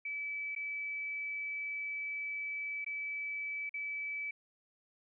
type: tone with dropouts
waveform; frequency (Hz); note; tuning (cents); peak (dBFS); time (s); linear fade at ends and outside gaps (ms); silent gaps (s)
sine; 2301; D7; -36; -36; 0.05-4.31; 5; 0.551-0.561 / 2.846-2.863 / 3.694-3.74
effects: none